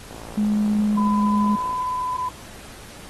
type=click train; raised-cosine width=1 ms; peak=-25 dBFS; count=92; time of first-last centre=0.11-1.729 s; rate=56.2 Hz
type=tone with pitch glide; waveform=sine; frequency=210 to 208.7 Hz; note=G#3 to G#3; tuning=+19 to +9 cents; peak=-17 dBFS; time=0.37-1.56 s; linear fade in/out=10 ms; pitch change=-10 cents; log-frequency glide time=0.83-1.19 s
type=tone with vibrato; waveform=sine; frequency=1006 Hz; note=B5; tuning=32 cents sharp; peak=-22 dBFS; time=0.97-2.29 s; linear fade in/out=5 ms; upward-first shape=sine; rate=19 Hz; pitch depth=13 cents each way
effects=pink hiss -42 dBFS RMS until 3.09 s + AAC 32 kbps